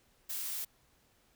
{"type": "noise", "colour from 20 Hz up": "blue", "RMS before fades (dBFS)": -38, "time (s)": [0.29, 0.65], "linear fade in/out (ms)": 10, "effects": ["pink hiss -69 dBFS RMS until 1.35 s"]}